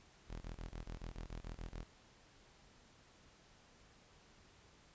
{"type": "tone bursts", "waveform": "sawtooth", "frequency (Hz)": 41.2, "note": "E1", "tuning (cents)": 0, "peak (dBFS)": -40, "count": 11, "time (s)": [0.29, 1.84], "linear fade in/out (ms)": 20, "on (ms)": 120, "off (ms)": 23, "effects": ["pink hiss -65 dBFS RMS until 4.94 s", "resampled to 16000 Hz"]}